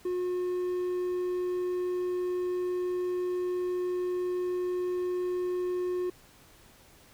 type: tone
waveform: triangle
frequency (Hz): 360.6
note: F#4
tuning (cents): -45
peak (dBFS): -26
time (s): 0.05-6.1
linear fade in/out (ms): 5
effects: pink hiss -57 dBFS RMS until 7.13 s